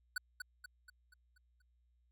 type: tone with echo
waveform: square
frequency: 1489 Hz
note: F#6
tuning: 11 cents sharp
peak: -35 dBFS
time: 0.16-0.18 s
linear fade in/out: 5 ms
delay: 240 ms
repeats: 6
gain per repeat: -6 dB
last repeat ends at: 1.62 s
effects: added 60 Hz sine -70 dBFS peak until 2.11 s